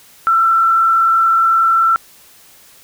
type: tone with frequency modulation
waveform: sine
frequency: 1342 Hz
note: E6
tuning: 31 cents sharp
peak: -9 dBFS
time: 0.27-1.96 s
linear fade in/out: 0 ms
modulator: 42.8 Hz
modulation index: 0.49
effects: white hiss -45 dBFS RMS until 2.83 s